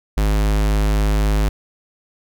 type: tone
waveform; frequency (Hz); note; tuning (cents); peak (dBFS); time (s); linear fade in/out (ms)
square; 51.91; G#1; 0; -15; 0.17-1.49; 5
effects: none